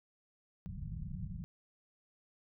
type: low-pass noise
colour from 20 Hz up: white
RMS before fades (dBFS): -42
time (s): 0.66-1.44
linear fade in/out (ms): 0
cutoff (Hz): 200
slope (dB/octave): 96
effects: none